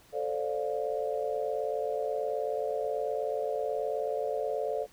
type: chord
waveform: sine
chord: D minor seventh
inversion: second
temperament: just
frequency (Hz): 440.5 / 528.6 / 587.3 / 704.8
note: A4 / C5 / D5 / F5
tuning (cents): +2 / +18 / 0 / +16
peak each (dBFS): -33 / -35 / -34 / -37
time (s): 0.12-4.87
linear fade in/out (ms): 50
effects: pink hiss -59 dBFS RMS until 4.92 s